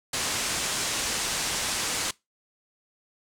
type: low-pass noise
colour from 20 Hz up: white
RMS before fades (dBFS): -29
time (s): 0.13-2.11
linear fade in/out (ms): 5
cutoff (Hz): 8800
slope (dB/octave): 24
effects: noise-tail reverb RT60 0.2 s tail -22 dB re dry